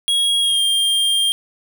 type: tone with pitch glide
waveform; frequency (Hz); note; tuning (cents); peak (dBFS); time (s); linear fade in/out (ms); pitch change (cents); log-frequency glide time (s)
square; 3301 to 3201; G#7 to G7; -11 to +36; -15; 0.08-1.32; 0; -53; 0.4-0.61
effects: 9-bit